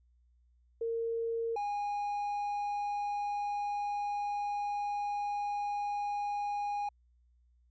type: tone pair in turn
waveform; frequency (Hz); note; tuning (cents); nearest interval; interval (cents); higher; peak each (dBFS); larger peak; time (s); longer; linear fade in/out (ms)
sine / triangle; 459 / 820.2; A#4 / G#5; -27 / -22; minor seventh; 1005; second; -31 / -30; second; 0.81-1.56 / 1.56-6.89; second; 5
effects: added 60 Hz sine -64 dBFS peak until 7.7 s + resampled to 16000 Hz